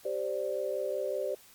sine chord, G suspended fourth, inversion none, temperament just, 392 / 522.7 / 588 Hz, G4 / C5 / D5, 0 / -2 / +2 cents, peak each -36 / -34 / -34 dBFS, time 0.05-1.35 s, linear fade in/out 5 ms, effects white hiss -57 dBFS RMS until 1.54 s + Opus 48 kbps

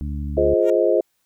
harmonic tone, 72.6 Hz, D2, 19 cents flat, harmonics 1 / 2 / 3 / 4, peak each -25 / -32 / -33 / -37 dBFS, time 0.01-0.54 s, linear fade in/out 0 ms
sine chord, F minor seventh, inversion none, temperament just, 349.2 / 419.1 / 523.8 / 628.6 Hz, F4 / Ab4 / C5 / Eb5, 0 / +16 / +2 / +18 cents, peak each -20 dBFS, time 0.37-1.01 s, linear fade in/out 5 ms
10% pulse tone with exponential growth, 466.2 Hz, A#4, in tune, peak -24 dBFS, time 0.58-0.7 s, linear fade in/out 2 ms, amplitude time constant 25 ms
effects white hiss -69 dBFS RMS until 1.25 s

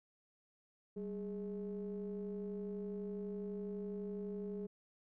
triangle ring-modulated tone, 110 Hz, A2, in tune, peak -35 dBFS, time 0.96-4.67 s, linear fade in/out 10 ms, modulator 304 Hz, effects none

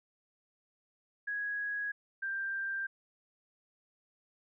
sine tone pair in turn, 1661.2 / 1581.6 Hz, G#6 / G6, 0 / +15 cents, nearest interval minor second, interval 85 cents, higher first, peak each -33 / -33 dBFS, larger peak neither, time 1.27-1.92 / 2.22-2.87 s, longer neither, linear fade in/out 10 ms, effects none

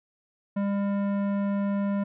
sine tone with tanh clipping, 200.4 Hz, G3, 38 cents sharp, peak -26 dBFS, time 0.56-2.04 s, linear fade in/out 10 ms, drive 15 dB, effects none

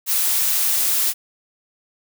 blue noise with high-pass filter sweep, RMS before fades -19 dBFS, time 0.06-1.14 s, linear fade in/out 50 ms, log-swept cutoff 730 to 210 Hz, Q 1, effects none

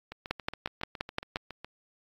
two click trains, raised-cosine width 0.3 ms, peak -24 / -13 dBFS, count 12 / 7, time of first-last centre 0.12-1.646 / 0.31-1.359 s, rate 7.21 / 5.72 Hz, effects AAC 32 kbps

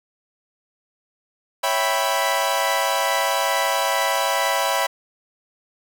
sawtooth chord, C# half-diminished seventh, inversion none, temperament equal, 554.4 / 659.3 / 784 / 987.8 Hz, C#5 / E5 / G5 / B5, 0 / 0 / 0 / 0 cents, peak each -22 / -21 / -22 / -19 dBFS, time 1.63-4.87 s, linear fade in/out 10 ms, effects none

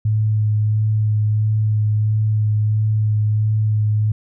sine tone with vibrato, 107.2 Hz, A2, 45 cents flat, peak -14 dBFS, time 0.05-4.12 s, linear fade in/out 5 ms, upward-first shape sine, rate 1.5 Hz, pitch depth 14 cents each way, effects none

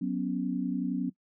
sine chord, F# suspended fourth, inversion none, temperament just, 185 / 246.7 / 277.5 Hz, F#3 / B3 / C#4, 0 / -2 / +2 cents, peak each -32 dBFS, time 0.01-1.1 s, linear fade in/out 10 ms, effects noise-tail reverb RT60 0.1 s tail -18 dB re dry

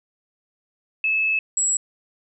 sine tone pair in turn, 2603 / 7737 Hz, E7 / B8, -22 / -37 cents, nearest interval octave + perfect fifth, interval 1885 cents, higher second, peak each -18 dBFS, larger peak neither, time 1.04-1.39 / 1.57-1.77 s, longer first, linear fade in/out 2 ms, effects none

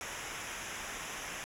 pink noise with comb filter, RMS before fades -41 dBFS, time 0.01-1.44 s, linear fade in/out 0 ms, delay 0.23 ms, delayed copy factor -0.75, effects low-pass 10000 Hz 12 dB/octave

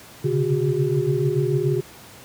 sine tone cluster, 125.8 / 136.4 / 143.3 / 364.5 / 403.7 Hz, B2 / C#3 / D3 / F#4 / G#4, +32 / -28 / -42 / -26 / -49 cents, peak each -29 / -25 / -23 / -23 / -25 dBFS, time 0.24-1.81 s, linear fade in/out 10 ms, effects pink hiss -44 dBFS RMS until 2.24 s + high-pass 80 Hz 12 dB/octave

